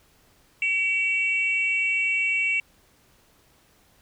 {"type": "tone pair together", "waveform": "sine", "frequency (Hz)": [2280, 2714], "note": ["C#7", "E7"], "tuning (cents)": [48, 50], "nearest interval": "minor third", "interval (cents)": 302, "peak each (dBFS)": -23, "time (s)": [0.62, 2.6], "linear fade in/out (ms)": 2, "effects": ["tanh soft clip ceiling -14 dBFS", "pink hiss -60 dBFS RMS until 4.01 s"]}